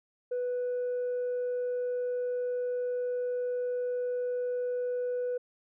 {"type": "tone", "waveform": "sine", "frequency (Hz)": 493.9, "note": "B4", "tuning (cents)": 0, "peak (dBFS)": -27, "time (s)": [0.31, 5.38], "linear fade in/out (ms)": 10, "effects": ["tanh soft clip ceiling -27 dBFS"]}